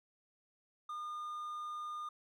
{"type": "tone", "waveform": "triangle", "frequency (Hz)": 1215, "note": "D#6", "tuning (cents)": -42, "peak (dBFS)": -38, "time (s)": [0.89, 2.09], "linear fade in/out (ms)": 5, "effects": []}